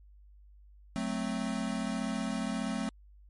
square chord, F# diminished, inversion none, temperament equal, 185 / 220 / 261.6 Hz, F#3 / A3 / C4, 0 / 0 / 0 cents, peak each -38 / -35 / -37 dBFS, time 0.96-2.89 s, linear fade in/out 0 ms, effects added 50 Hz sine -53 dBFS peak until 3.29 s + MP3 48 kbps

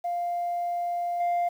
sine tone with level steps, 698.5 Hz, F5, in tune, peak -25 / -20 dBFS, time 0.04-1.49 s, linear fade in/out 10 ms, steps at 1.2 s, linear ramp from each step 5 ms, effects tanh soft clip ceiling -22 dBFS + 9-bit

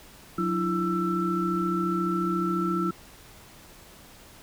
sine tone cluster, 181.5 / 301.6 / 335.9 / 1331 Hz, F#3 / D4 / E4 / E6, -33 / +46 / +33 / +16 cents, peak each -28 / -35 / -28 / -29 dBFS, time 0.38-2.91 s, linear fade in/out 5 ms, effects pink hiss -50 dBFS RMS until 4.42 s

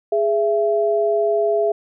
sine tone pair together, 415.3 / 668.1 Hz, G#4 / E5, 0 / +23 cents, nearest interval minor sixth, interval 823 cents, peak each -18 dBFS, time 0.12-1.72 s, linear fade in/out 5 ms, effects none

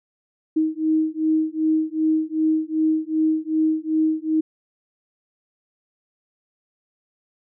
sine beating tone pair, 313.5 / 316.1 Hz, D#4 / D#4, +13 / +27 cents, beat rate 2.6 Hz, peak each -21 / -21 dBFS, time 0.56-4.41 s, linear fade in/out 10 ms, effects none

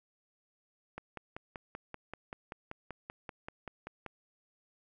click train, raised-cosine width 0.5 ms, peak -26 dBFS, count 17, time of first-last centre 0.98-4.063 s, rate 5.19 Hz, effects none

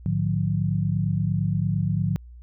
sine tone cluster, 107.2 / 150.1 / 178.8 Hz, A2 / D3 / F3, -45 / +38 / +41 cents, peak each -25 / -25 / -26 dBFS, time 0.06-2.16 s, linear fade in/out 0 ms, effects added 60 Hz sine -41 dBFS peak until 2.42 s

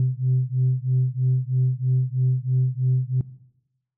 sine beating tone pair, 126.9 / 130 Hz, B2 / C3, +47 / -11 cents, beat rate 3.1 Hz, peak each -21 dBFS, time 0-3.21 s, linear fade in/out 2 ms, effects noise-tail reverb RT60 0.9 s tail -19 dB re dry + tanh soft clip ceiling -13 dBFS

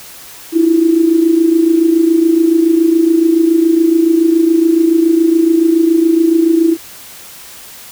sine tone with amplitude modulation, 329.6 Hz, E4, in tune, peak -4 dBFS, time 0.52-6.77 s, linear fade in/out 50 ms, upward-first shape sine, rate 27.1 Hz, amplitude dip 65%, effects white hiss -34 dBFS RMS until 7.91 s

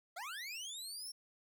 25% pulse linear sweep, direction up, 630 to 5530 Hz, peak -39 dBFS, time 0.16-1.12 s, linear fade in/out 10 ms, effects none

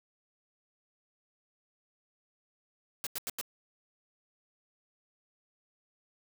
white noise bursts, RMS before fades -36 dBFS, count 4, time 3.04-3.412 s, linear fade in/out 0 ms, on 27 ms, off 88 ms, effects none

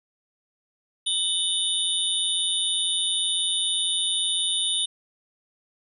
sine tone cluster, 3012 / 3507 / 3685 / 9570 Hz, F#7 / A7 / A#7 / D9, +30 / -6 / -21 / +32 cents, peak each -29 / -30 / -25 / -29 dBFS, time 1.06-4.86 s, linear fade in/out 10 ms, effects none

